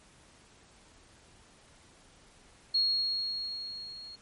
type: tone with level ramp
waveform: sine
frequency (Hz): 4298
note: C8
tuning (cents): +46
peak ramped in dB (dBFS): -23 to -44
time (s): 2.74-4.16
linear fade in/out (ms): 10
effects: pink hiss -59 dBFS RMS until 4.21 s + MP3 48 kbps